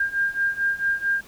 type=beating tone pair; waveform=sine; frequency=1600 / 1604.5 Hz; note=G6 / G6; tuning=+35 / +40 cents; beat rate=4.5 Hz; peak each=-25 / -23 dBFS; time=0-1.21 s; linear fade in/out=5 ms; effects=pink hiss -49 dBFS RMS until 1.27 s